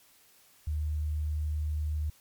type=tone; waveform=sine; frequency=76 Hz; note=D#2; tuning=40 cents flat; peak=-28 dBFS; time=0.67-2.1 s; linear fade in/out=5 ms; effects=white hiss -61 dBFS RMS until 2.2 s + MP3 96 kbps